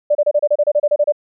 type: tone bursts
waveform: sine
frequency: 590 Hz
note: D5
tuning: 8 cents sharp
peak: -10 dBFS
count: 13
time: 0.1-1.123 s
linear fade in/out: 10 ms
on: 51 ms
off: 30 ms
effects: none